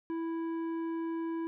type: tone with tanh clipping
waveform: sine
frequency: 329.6 Hz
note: E4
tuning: in tune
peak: -34 dBFS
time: 0.1-1.47 s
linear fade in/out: 0 ms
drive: 10 dB
effects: none